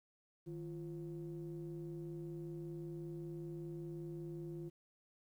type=ring-modulated tone; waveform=triangle; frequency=94.2 Hz; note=F#2; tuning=32 cents sharp; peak=-38 dBFS; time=0.46-4.7 s; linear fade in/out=20 ms; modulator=250 Hz; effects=12-bit